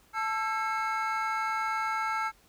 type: tone cluster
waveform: triangle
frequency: 878 / 1336 / 1623 / 2179 Hz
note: A5 / E6 / G#6 / C#7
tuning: -4 / +23 / -40 / -30 cents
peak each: -30 / -29 / -36 / -35 dBFS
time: 0.13-2.32 s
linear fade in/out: 50 ms
effects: tanh soft clip ceiling -17 dBFS + pink hiss -62 dBFS RMS until 2.48 s